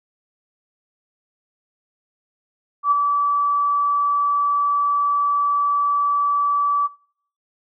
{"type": "tone with ADSR envelope", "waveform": "sine", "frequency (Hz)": 1153, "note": "D6", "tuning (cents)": -32, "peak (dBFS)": -11, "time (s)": [2.83, 6.88], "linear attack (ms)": 84, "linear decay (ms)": 18, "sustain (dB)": -5, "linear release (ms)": 25, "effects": ["noise-tail reverb RT60 0.6 s tail -24 dB re dry"]}